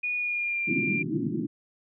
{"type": "tone with pitch glide", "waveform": "sine", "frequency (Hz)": [2456, 2382], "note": ["D#7", "D7"], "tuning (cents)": [-23, 24], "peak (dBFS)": -26, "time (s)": [0.03, 1.03], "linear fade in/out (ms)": 10, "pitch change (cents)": -53, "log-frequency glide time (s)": [0.17, 0.61]}
{"type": "band-pass noise", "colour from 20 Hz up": "white", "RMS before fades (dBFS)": -29, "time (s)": [0.67, 1.47], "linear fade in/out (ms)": 20, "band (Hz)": [120, 360], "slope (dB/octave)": 96}
{"effects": []}